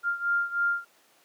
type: beating tone pair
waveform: sine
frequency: 1396.9 / 1400.1 Hz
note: F6 / F6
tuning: 0 / +4 cents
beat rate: 3.2 Hz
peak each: -26 / -29 dBFS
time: 0.03-0.85 s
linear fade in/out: 50 ms
effects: pink hiss -61 dBFS RMS until 1.24 s + high-pass 400 Hz 12 dB/octave